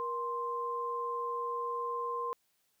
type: tone pair together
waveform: sine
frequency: 474.3 / 1046.5 Hz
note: A#4 / C6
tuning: +30 / 0 cents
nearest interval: octave + major second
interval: 1370 cents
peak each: -38 / -34 dBFS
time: 0-2.33 s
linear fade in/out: 0 ms
effects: white hiss -75 dBFS RMS until 2.8 s